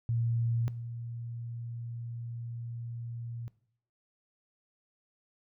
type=tone pair in turn; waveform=sine; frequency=116.54 / 117.55 Hz; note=A#2 / A#2; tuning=0 / +15 cents; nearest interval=unison; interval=15 cents; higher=second; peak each=-27 / -37 dBFS; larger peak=first; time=0.09-0.68 / 0.68-3.48 s; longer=second; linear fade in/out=0 ms; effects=noise-tail reverb RT60 0.6 s tail -19 dB re dry